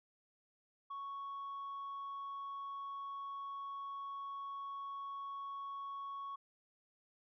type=tone; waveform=sine; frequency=1110 Hz; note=C#6; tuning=2 cents sharp; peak=-40 dBFS; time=0.9-6.36 s; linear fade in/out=10 ms; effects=tanh soft clip ceiling -40 dBFS